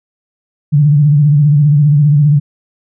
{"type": "tone with vibrato", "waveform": "sine", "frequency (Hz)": 146.83, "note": "D3", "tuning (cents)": 0, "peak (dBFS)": -5, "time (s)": [0.72, 2.4], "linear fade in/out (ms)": 20, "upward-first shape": "sine", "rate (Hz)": 15, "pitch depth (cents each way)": 78, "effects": []}